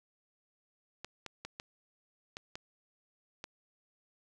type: clicks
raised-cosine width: 0.2 ms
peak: -24 dBFS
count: 7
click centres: 1.046 / 1.263 / 1.45 / 1.599 / 2.369 / 2.555 / 3.441 s
effects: none

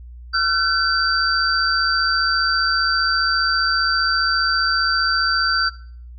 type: tone cluster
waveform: sine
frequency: 1361 / 1516 / 4661 Hz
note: F6 / F#6 / D8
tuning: -45 / +42 / -14 cents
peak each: -20 dBFS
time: 0.33-5.7 s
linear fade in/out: 20 ms
effects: noise-tail reverb RT60 0.5 s tail -19 dB re dry + added 60 Hz sine -35 dBFS peak until 6.18 s

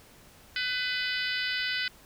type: harmonic tone with a mistuned harmonic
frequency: 501 Hz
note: B4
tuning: 25 cents sharp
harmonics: 3 / 4 / 5 / 6 / 7 / 8 / 9 / 10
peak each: -33 / -34 / -38 / -36 / -40 / -38 / -39 / -40 dBFS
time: 0.56-1.88 s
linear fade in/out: 2 ms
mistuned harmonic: 9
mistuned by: +23 cents
effects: pink hiss -55 dBFS RMS until 2.05 s

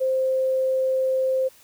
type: tone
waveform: sine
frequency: 523.3 Hz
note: C5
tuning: in tune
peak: -19 dBFS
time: 0-1.49 s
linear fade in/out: 20 ms
effects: white hiss -53 dBFS RMS until 1.63 s

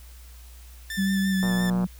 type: tone with vibrato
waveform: sawtooth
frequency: 1763 Hz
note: A6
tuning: 3 cents sharp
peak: -27 dBFS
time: 0.9-1.7 s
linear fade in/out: 2 ms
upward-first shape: sine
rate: 5.8 Hz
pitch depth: 27 cents each way
type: tone with pitch glide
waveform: sine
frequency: 194.2 to 182.24 Hz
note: G3 to F#3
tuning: -16 to -26 cents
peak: -21 dBFS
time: 0.97-1.87 s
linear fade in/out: 20 ms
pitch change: -110 cents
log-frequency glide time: 1.24-1.59 s
type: click train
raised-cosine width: 1 ms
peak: -20 dBFS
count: 50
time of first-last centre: 1.43-1.842 s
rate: 119 Hz
effects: added 60 Hz sine -43 dBFS peak until 1.99 s + white hiss -53 dBFS RMS until 1.99 s

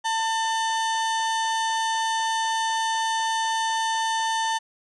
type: tone pair together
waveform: 35% pulse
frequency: 896 / 2997 Hz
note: A5 / F#7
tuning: +31 / +22 cents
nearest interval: octave + major sixth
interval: 2091 cents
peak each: -21 / -32 dBFS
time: 0.04-4.59 s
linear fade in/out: 20 ms
effects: resampled to 22050 Hz

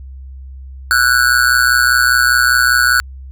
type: tone with amplitude modulation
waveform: square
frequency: 1476 Hz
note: F#6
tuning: 5 cents flat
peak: -6 dBFS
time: 0.91-3 s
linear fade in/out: 0 ms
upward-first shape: sine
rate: 125 Hz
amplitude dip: 90%
effects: added 66 Hz sine -29 dBFS peak until 3.31 s

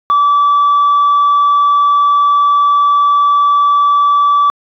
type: tone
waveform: sine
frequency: 1155 Hz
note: D6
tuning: 29 cents flat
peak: -5 dBFS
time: 0.1-4.5 s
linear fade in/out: 0 ms
effects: tanh soft clip ceiling -5 dBFS

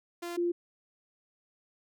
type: tone pair in turn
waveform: sawtooth / sine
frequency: 345.5 / 347.2 Hz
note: F4 / F4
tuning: -19 / -10 cents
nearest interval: unison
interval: 9 cents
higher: second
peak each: -32 / -26 dBFS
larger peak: second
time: 0.22-0.37 / 0.37-0.52 s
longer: neither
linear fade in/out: 10 ms
effects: none

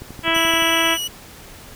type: click train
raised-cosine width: 3 ms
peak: -21 dBFS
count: 8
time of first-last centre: 0.02-0.623 s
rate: 11.6 Hz
type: harmonic tone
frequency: 329.6 Hz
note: E4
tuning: in tune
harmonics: 1 / 2 / 3 / 4 / 5 / 6 / 7 / 8 / 9 / 10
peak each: -25 / -25 / -25 / -25 / -25 / -25 / -25 / -25 / -25 / -25 dBFS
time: 0.23-0.98 s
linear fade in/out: 50 ms
type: tone with vibrato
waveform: sawtooth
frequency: 2933 Hz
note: F#7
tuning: 16 cents flat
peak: -20 dBFS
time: 0.34-1.08 s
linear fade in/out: 10 ms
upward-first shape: sine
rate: 8.4 Hz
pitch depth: 13 cents each way
effects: pink hiss -41 dBFS RMS until 1.75 s

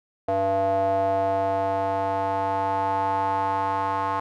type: tone with band-pass filter sweep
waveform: square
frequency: 97.2 Hz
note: G2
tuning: 14 cents flat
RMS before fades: -24 dBFS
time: 0.28-4.2 s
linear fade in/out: 5 ms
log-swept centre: 640 to 980 Hz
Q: 5.6
effects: none

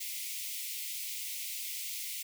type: high-pass noise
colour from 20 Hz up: white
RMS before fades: -39 dBFS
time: 0-2.23 s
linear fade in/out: 10 ms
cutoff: 2000 Hz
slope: 96 dB/octave
effects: none

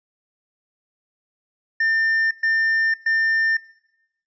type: tone bursts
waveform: triangle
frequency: 1800 Hz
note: A6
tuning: 39 cents sharp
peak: -15 dBFS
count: 3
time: 1.8-3.57 s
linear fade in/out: 5 ms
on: 510 ms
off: 120 ms
effects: noise-tail reverb RT60 1.0 s tail -23 dB re dry + resampled to 16000 Hz

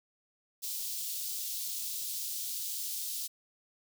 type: high-pass noise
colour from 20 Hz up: white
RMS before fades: -37 dBFS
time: 0.62-3.28 s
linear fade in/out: 20 ms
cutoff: 3600 Hz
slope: 24 dB/octave
effects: none

